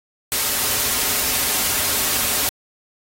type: noise with comb filter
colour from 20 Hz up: white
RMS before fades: -20 dBFS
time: 0.32-2.49 s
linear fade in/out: 0 ms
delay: 6 ms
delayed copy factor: -0.5
effects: AAC 48 kbps

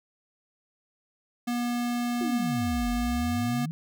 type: tone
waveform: square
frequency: 241 Hz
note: B3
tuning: 42 cents flat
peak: -27 dBFS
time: 1.47-3.66 s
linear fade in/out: 10 ms
type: exponential two-way sweep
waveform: sine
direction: down then up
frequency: 370 to 46.25 to 166.2 Hz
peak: -30 dBFS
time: 2.21-3.71 s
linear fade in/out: 0 ms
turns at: 2.89 s
effects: none

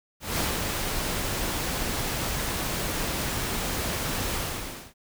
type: noise with ADSR envelope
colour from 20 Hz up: pink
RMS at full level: -26 dBFS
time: 0.2-4.94 s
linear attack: 180 ms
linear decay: 200 ms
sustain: -3 dB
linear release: 590 ms
effects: none

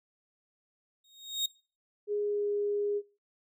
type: tone with exponential growth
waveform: 35% pulse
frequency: 3729 Hz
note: A#7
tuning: in tune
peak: -23 dBFS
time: 1.04-1.46 s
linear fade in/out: 5 ms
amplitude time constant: 91 ms
type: tone with pitch glide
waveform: sine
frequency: 414.1 to 410.5 Hz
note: G#4 to G#4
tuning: -5 to -20 cents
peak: -28 dBFS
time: 2.07-3.02 s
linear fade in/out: 50 ms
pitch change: -15 cents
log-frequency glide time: 2.18-2.5 s
effects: noise-tail reverb RT60 0.4 s tail -24 dB re dry

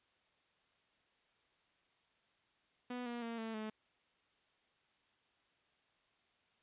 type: tone with pitch steps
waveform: sawtooth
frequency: 246.9 / 238.9 / 231.2 / 223.7 / 216.4 Hz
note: B3 / A#3 / A#3 / A3 / A3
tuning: 0 / +43 / -14 / +29 / -29 cents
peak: -37 dBFS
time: 2.9-3.7 s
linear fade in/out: 5 ms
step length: 160 ms
effects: white hiss -75 dBFS RMS until 6.62 s + resampled to 8000 Hz

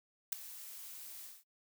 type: noise with ADSR envelope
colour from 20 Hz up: blue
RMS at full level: -29 dBFS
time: 0.32-1.44 s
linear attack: 8 ms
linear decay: 4 ms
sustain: -20 dB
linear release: 200 ms
effects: noise-tail reverb RT60 0.1 s tail -23 dB re dry

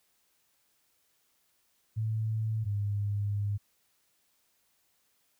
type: tone pair in turn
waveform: sine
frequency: 110 / 102.13 Hz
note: A2 / G#2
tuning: 0 / -29 cents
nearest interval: minor second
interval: 129 cents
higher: first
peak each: -28 dBFS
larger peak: neither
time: 1.96-2.65 / 2.65-3.58 s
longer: second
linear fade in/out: 20 ms
effects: white hiss -72 dBFS RMS until 5.39 s

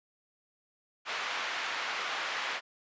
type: band-pass noise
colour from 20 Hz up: pink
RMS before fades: -35 dBFS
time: 1.05-2.61 s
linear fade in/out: 50 ms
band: 1100 to 3100 Hz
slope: 12 dB/octave
effects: resampled to 16000 Hz

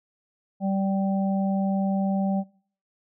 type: harmonic tone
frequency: 194.4 Hz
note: G3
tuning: 14 cents flat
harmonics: 1 / 3 / 4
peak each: -23 / -32 / -32 dBFS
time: 0.6-2.44 s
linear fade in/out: 50 ms
effects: noise-tail reverb RT60 0.5 s tail -21 dB re dry

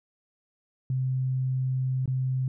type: tone with dropouts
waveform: sine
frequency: 130 Hz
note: C3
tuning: 11 cents flat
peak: -24 dBFS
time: 0.9-2.48 s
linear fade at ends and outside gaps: 2 ms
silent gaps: 2.058-2.077 s
effects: none

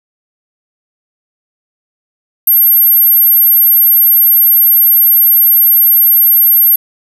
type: tone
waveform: sine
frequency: 12610 Hz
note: G9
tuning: 9 cents sharp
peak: -4 dBFS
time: 2.47-6.76 s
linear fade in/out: 5 ms
effects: none

